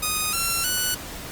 5% pulse tone with pitch steps, 1245 / 1357.7 / 1480.6 Hz, D#6 / F6 / F#6, +1 / -49 / +1 cents, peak -11 dBFS, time 0.02-0.95 s, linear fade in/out 10 ms, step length 310 ms, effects pink hiss -36 dBFS RMS until 1.31 s + Opus 32 kbps

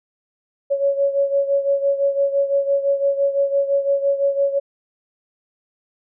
sine beating tone pair, 556 / 561.9 Hz, C#5 / C#5, +5 / +23 cents, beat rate 5.9 Hz, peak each -17 / -22 dBFS, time 0.7-4.6 s, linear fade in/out 20 ms, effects none

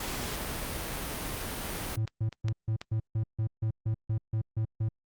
pink noise, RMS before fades -35 dBFS, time 0-1.96 s, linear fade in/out 5 ms
clicks, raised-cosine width 0.2 ms, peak -26 / -23 / -27 / -21 / -20 dBFS, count 5, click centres 1.734 / 2.077 / 2.327 / 2.484 / 2.815 s
triangle tone bursts, 110 Hz, A2, in tune, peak -24 dBFS, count 13, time 1.97-4.888 s, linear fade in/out 5 ms, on 86 ms, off 150 ms
effects Opus 48 kbps

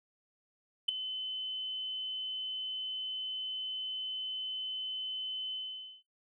sine tone with ADSR envelope, 3040 Hz, F#7, 46 cents sharp, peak -20 dBFS, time 0.88-6.03 s, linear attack 10 ms, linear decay 5 ms, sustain -15 dB, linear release 500 ms, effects noise-tail reverb RT60 0.3 s tail -26 dB re dry + tanh soft clip ceiling -21 dBFS

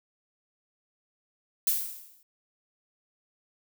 violet noise with exponential decay, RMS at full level -23 dBFS, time 1.67-2.23 s, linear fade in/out 2 ms, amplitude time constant 120 ms, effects none

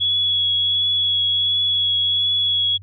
sine tone with vibrato, 3363 Hz, G#7, 21 cents sharp, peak -16 dBFS, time 0-2.78 s, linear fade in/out 20 ms, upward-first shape triangle, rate 1.4 Hz, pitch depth 15 cents each way, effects added 96 Hz sine -38 dBFS peak until 2.82 s

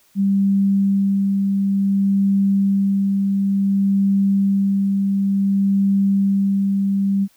sine tone with tremolo, 196.9 Hz, G3, 8 cents sharp, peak -13 dBFS, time 0.15-7.28 s, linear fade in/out 50 ms, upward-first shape sine, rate 0.56 Hz, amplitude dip 25%, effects white hiss -57 dBFS RMS until 7.36 s

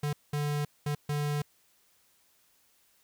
square tone bursts at uneven times, 146.83 Hz, D3, in tune, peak -29 dBFS, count 4, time 0.03-0.13 / 0.33-0.65 / 0.86-0.95 / 1.09-1.42 s, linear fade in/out 5 ms, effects white hiss -67 dBFS RMS until 3.03 s

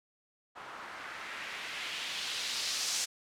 blue noise with low-pass filter sweep, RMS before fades -38 dBFS, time 0.55-3.06 s, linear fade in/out 20 ms, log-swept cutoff 1100 to 6100 Hz, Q 1.5, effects none

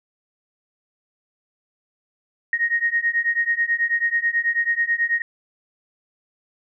sine beating tone pair, 1863 / 1872.2 Hz, A#6 / A#6, -2 / +7 cents, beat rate 9.2 Hz, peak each -22 / -21 dBFS, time 2.53-5.22 s, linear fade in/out 2 ms, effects none

